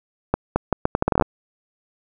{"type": "accelerating click train", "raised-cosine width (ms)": 1, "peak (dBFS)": -3, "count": 13, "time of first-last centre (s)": [0.34, 1.223], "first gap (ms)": 220, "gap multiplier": 0.76, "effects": []}